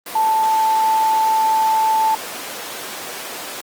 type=tone in noise; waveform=sine; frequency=880 Hz; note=A5; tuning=in tune; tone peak=-13 dBFS; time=0.15-2.15 s; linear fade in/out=5 ms; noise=pink; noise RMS=-28 dBFS; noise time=0.06-3.61 s; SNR=+12 dB; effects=high-pass 400 Hz 12 dB/octave + Opus 24 kbps